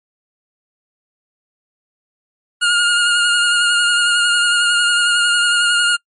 25% pulse tone with vibrato, 1423 Hz, F6, 32 cents sharp, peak -8 dBFS, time 2.61-5.97 s, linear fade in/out 20 ms, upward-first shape triangle, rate 11 Hz, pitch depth 29 cents each way, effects noise-tail reverb RT60 0.1 s tail -26 dB re dry + MP3 48 kbps

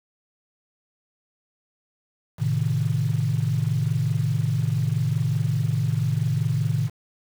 sine chord, A diminished, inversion none, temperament equal, 110 / 130.81 / 155.56 Hz, A2 / C3 / Eb3, 0 / 0 / 0 cents, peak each -24 dBFS, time 2.38-6.9 s, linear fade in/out 50 ms, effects tanh soft clip ceiling -12 dBFS + 7-bit

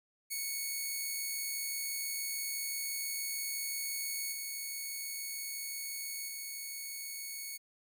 5% pulse tone with level steps, 2217 Hz, C#7, in tune, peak -25 / -28 / -30 dBFS, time 0.3-7.58 s, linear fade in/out 20 ms, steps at 4.32 / 6.28 s, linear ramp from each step 5 ms, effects none

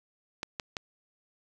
clicks, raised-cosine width 0.2 ms, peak -16 dBFS, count 3, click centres 0.431 / 0.598 / 0.768 s, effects none

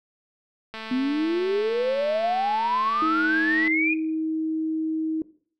click train, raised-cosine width 0.3 ms, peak -20 dBFS, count 650, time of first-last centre 0.74-3.677 s, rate 221 Hz
sine exponential sweep, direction up, 246.9 to 2480 Hz, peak -21 dBFS, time 0.91-3.94 s, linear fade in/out 5 ms
sine tone, 317.2 Hz, D#4, 33 cents sharp, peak -23 dBFS, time 3.02-5.22 s, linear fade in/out 2 ms
effects noise-tail reverb RT60 0.5 s tail -17 dB re dry

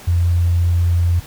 sine tone, 86.5 Hz, F2, 16 cents flat, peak -12 dBFS, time 0.07-1.2 s, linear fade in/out 10 ms, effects pink hiss -39 dBFS RMS until 1.26 s

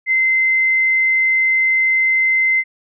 sine tone, 2069 Hz, C7, 20 cents flat, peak -12 dBFS, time 0.06-2.64 s, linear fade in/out 50 ms, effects none

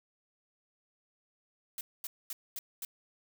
blue noise bursts, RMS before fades -39 dBFS, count 5, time 1.78-2.85 s, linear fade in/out 2 ms, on 30 ms, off 230 ms, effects none

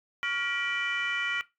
sine tone cluster, 1123 / 1409 / 1931 / 2353 / 2994 Hz, C#6 / F6 / B6 / D7 / F#7, +22 / +15 / -39 / +3 / +20 cents, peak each -39 / -32 / -32 / -33 / -36 dBFS, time 0.23-1.41 s, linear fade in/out 0 ms, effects noise-tail reverb RT60 0.2 s tail -17 dB re dry + tanh soft clip ceiling -21 dBFS

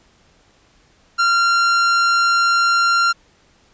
45% pulse tone, 1381 Hz, F6, 20 cents flat, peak -13 dBFS, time 1.18-3.13 s, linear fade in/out 20 ms, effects pink hiss -55 dBFS RMS until 3.73 s + resampled to 16000 Hz

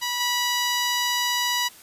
10% pulse tone with level steps, 975 Hz, B5, 23 cents flat, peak -16 / -13 dBFS, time 0.01-1.69 s, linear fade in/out 20 ms, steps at 0.2 s, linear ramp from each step 5 ms, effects white hiss -48 dBFS RMS until 1.82 s + resampled to 32000 Hz

